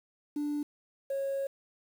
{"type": "tone pair in turn", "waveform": "sine", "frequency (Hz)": [293.7, 548.2], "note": ["D4", "C#5"], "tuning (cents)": [0, -19], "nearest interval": "major seventh", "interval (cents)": 1081, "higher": "second", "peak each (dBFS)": -28, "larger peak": "neither", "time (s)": [[0.36, 0.63], [1.1, 1.47]], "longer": "second", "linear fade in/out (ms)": 5, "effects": ["tanh soft clip ceiling -28 dBFS", "9-bit"]}